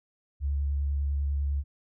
sine tone with vibrato, 70.7 Hz, C#2, 35 cents sharp, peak -25 dBFS, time 0.4-1.64 s, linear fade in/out 50 ms, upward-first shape square, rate 10 Hz, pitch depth 14 cents each way, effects none

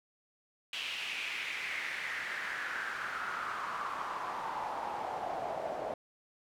pink noise with band-pass filter sweep, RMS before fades -38 dBFS, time 0.73-5.94 s, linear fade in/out 2 ms, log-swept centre 2900 to 620 Hz, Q 4.1, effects none

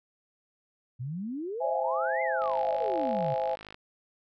sine exponential two-way sweep, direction up then down, 116.54 to 2127 to 128.9 Hz, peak -32 dBFS, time 0.99-3.35 s, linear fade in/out 20 ms, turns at 2.22 s
sine chord, C augmented, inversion none, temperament equal, 523.3 / 659.3 / 830.6 Hz, C5 / E5 / G#5, 0 / 0 / 0 cents, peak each -31 dBFS, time 1.6-3.56 s, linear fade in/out 20 ms
click train, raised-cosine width 0.3 ms, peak -28 dBFS, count 70, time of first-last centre 2.42-3.744 s, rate 52.1 Hz
effects none

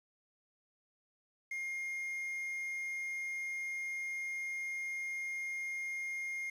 triangle tone with quantisation, 2128 Hz, C7, 29 cents sharp, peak -35 dBFS, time 1.51-6.5 s, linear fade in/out 5 ms, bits 10, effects resampled to 32000 Hz

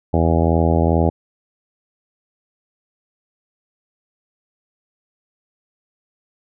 harmonic tone, 82.41 Hz, E2, in tune, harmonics 1 / 2 / 3 / 4 / 5 / 6 / 7 / 8 / 9 / 10, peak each -17 / -20 / -22 / -23 / -24 / -25 / -25 / -26 / -27 / -27 dBFS, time 0.13-1.1 s, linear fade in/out 10 ms, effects none

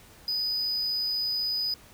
triangle tone, 4978 Hz, D#8, in tune, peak -25 dBFS, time 0.28-1.74 s, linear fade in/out 2 ms, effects pink hiss -53 dBFS RMS until 1.93 s

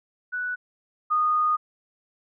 sine tone pair in turn, 1480 / 1232.4 Hz, F#6 / D#6, 0 / -17 cents, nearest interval minor third, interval 317 cents, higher first, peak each -26 / -19 dBFS, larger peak second, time 0.32-0.56 / 1.1-1.57 s, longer second, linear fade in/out 20 ms, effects none

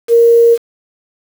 sine tone with quantisation, 466.2 Hz, A#4, in tune, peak -4 dBFS, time 0.08-0.58 s, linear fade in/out 50 ms, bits 5, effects none

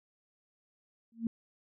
sine tone with exponential growth, 228.9 Hz, A#3, 31 cents flat, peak -25 dBFS, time 1.12-1.27 s, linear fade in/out 2 ms, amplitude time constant 31 ms, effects none

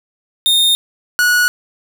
45% pulse tone pair in turn, 3664 / 1462.5 Hz, A#7 / F#6, -31 / -21 cents, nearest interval octave + major third, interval 1590 cents, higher first, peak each -10 dBFS, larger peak neither, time 0.46-0.75 / 1.19-1.48 s, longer neither, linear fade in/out 0 ms, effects none

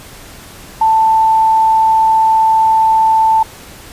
sine tone, 885 Hz, A5, 10 cents sharp, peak -7 dBFS, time 0.81-3.43 s, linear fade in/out 5 ms, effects pink hiss -35 dBFS RMS until 3.92 s + resampled to 32000 Hz

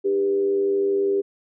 sine tone with frequency modulation, 396.8 Hz, G4, 21 cents sharp, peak -18 dBFS, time 0.04-1.22 s, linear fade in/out 20 ms, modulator 92.1 Hz, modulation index 0.42, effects none

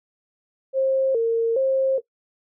sine tone with vibrato, 493.9 Hz, B4, in tune, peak -17 dBFS, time 0.73-2.01 s, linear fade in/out 50 ms, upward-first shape square, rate 1.2 Hz, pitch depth 130 cents each way, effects noise-tail reverb RT60 0.1 s tail -19 dB re dry

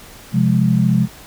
sine chord, F minor, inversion second, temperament equal, 130.81 / 174.61 / 207.7 Hz, C3 / F3 / Ab3, 0 / 0 / 0 cents, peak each -16 dBFS, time 0.32-1.08 s, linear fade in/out 50 ms, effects pink hiss -40 dBFS RMS until 1.26 s

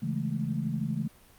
sine chord, A major seventh, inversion first, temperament equal, 138.59 / 164.81 / 207.7 / 220 Hz, C#3 / E3 / G#3 / A3, 0 / 0 / 0 / 0 cents, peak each -33 / -33 / -36 / -33 dBFS, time 0.02-1.08 s, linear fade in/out 10 ms, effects pink hiss -57 dBFS RMS until 1.38 s + Opus 32 kbps

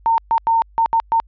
sine tone bursts at uneven times, 911 Hz, A#5, 40 cents flat, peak -12 dBFS, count 6, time 0.06-0.18 / 0.31-0.38 / 0.47-0.62 / 0.78-0.86 / 0.93-1 / 1.12-1.2 s, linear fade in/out 0 ms, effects added 50 Hz sine -45 dBFS peak until 1.27 s + resampled to 11025 Hz

